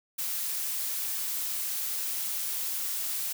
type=noise; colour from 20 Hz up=blue; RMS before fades=-32 dBFS; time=0.18-3.33 s; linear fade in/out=10 ms; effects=none

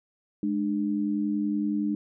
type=tone pair together; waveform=sine; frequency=208.9 / 299.6 Hz; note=G#3 / D4; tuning=+10 / +35 cents; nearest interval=tritone; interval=625 cents; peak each=-27 dBFS; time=0.43-1.95 s; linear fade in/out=2 ms; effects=none

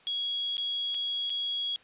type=tone with dropouts; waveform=sine; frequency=3322 Hz; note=G#7; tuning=in tune; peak=-28 dBFS; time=0.07-1.76 s; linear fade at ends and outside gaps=0 ms; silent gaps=0.569-0.58 / 0.944-0.948 / 1.296-1.302 s; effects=white hiss -58 dBFS RMS until 1.83 s + resampled to 8000 Hz

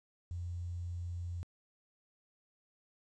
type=tone with quantisation; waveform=sine; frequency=87.31 Hz; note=F2; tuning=in tune; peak=-37 dBFS; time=0.31-1.43 s; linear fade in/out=0 ms; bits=11; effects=resampled to 22050 Hz

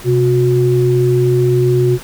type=tone pair together; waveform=sine; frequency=128.75 / 363.4 Hz; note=C3 / F#4; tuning=-28 / -31 cents; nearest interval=octave + tritone; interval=1797 cents; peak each=-12 dBFS; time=0.04-1.99 s; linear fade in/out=50 ms; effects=pink hiss -34 dBFS RMS until 2.03 s

